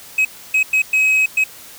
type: tone bursts at uneven times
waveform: triangle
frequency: 2547 Hz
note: D#7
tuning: 40 cents sharp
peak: -10 dBFS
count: 5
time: 0.18-0.25 / 0.54-0.63 / 0.73-0.82 / 0.93-1.26 / 1.37-1.44 s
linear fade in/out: 5 ms
effects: white hiss -39 dBFS RMS until 1.78 s

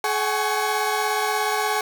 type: tone cluster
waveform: 30% pulse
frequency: 425.9 / 758 / 835 / 1112 Hz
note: G#4 / F#5 / G#5 / C#6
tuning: +44 / +42 / +9 / +5 cents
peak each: -24 dBFS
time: 0.04-1.81 s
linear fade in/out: 2 ms
effects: none

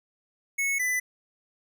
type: tone pair in turn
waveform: square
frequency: 2200 / 1998.7 Hz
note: C#7 / B6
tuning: -14 / +20 cents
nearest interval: major second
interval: 166 cents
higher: first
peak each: -25 dBFS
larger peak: neither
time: 0.58-0.79 / 0.79-1 s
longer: neither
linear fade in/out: 10 ms
effects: none

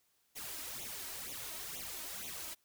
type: noise with flanger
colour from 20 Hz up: white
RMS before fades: -44 dBFS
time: 0.35-2.55 s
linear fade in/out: 20 ms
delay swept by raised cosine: 0.3 to 3.2 ms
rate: 2.1 Hz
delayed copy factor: +0.8
effects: white hiss -75 dBFS RMS until 2.64 s

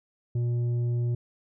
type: tone with tanh clipping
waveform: sine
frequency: 120 Hz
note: B2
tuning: 49 cents flat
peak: -25 dBFS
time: 0.35-1.15 s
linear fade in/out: 5 ms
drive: 6 dB
effects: none

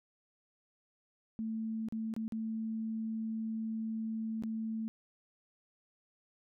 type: tone with dropouts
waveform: sine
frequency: 222 Hz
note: A3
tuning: 16 cents sharp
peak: -34 dBFS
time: 1.39-4.88 s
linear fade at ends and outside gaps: 0 ms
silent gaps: 1.886-1.924 / 2.139-2.164 / 2.28-2.322 / 4.424-4.436 s
effects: none

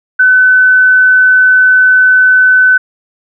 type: tone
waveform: sine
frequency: 1510 Hz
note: F#6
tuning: 35 cents sharp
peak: -3 dBFS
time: 0.19-2.78 s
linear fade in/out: 10 ms
effects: none

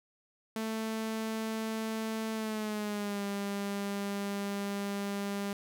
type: tone with pitch glide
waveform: sawtooth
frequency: 221.3 to 200.6 Hz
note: A3 to G3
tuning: +10 to +40 cents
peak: -29 dBFS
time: 0.56-5.53 s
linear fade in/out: 2 ms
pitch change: -170 cents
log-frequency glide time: 2.33-3.23 s
effects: none

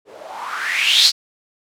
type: noise with low-pass filter sweep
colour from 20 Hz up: violet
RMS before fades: -18 dBFS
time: 0.05-1.12 s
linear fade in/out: 50 ms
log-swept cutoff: 420 to 4800 Hz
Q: 5.6
effects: none

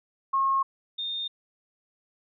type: tone pair in turn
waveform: sine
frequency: 1082 / 3648 Hz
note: C#6 / A#7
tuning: -42 / -38 cents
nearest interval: octave + major sixth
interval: 2104 cents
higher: second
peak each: -21 / -29 dBFS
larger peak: first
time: 0.33-0.63 / 0.98-1.28 s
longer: neither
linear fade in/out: 10 ms
effects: none

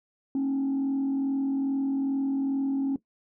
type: tone with frequency modulation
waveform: sine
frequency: 272.2 Hz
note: C#4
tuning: 31 cents flat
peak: -22 dBFS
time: 0.35-2.96 s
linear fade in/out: 2 ms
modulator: 42.4 Hz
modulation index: 0.32
effects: noise-tail reverb RT60 0.1 s tail -17 dB re dry + tanh soft clip ceiling -22 dBFS

